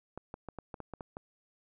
clicks, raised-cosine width 1 ms, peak -27 dBFS, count 9, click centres 0.176 / 0.341 / 0.487 / 0.587 / 0.742 / 0.803 / 0.937 / 1.008 / 1.169 s, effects none

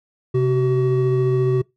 triangle tone pair together, 130.81 / 378 Hz, C3 / F#4, 0 / +37 cents, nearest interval octave + tritone, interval 1837 cents, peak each -16 dBFS, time 0.34-1.62 s, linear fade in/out 10 ms, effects noise-tail reverb RT60 0.2 s tail -24 dB re dry

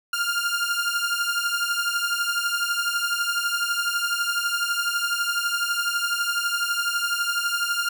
sawtooth beating tone pair, 1396.9 / 1408.9 Hz, F6 / F6, 0 / +15 cents, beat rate 12 Hz, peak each -22 dBFS, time 0.13-7.89 s, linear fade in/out 5 ms, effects none

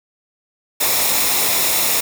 white noise with comb filter, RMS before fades -17 dBFS, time 0.8-2.01 s, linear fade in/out 10 ms, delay 0.65 ms, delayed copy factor -0.5, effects none

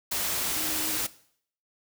sine tone in noise, 311.1 Hz, D#4, in tune, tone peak -39 dBFS, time 0.56-0.98 s, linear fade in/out 10 ms, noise white, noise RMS -29 dBFS, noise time 0.11-1.07 s, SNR -13 dB, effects noise-tail reverb RT60 0.6 s tail -18 dB re dry

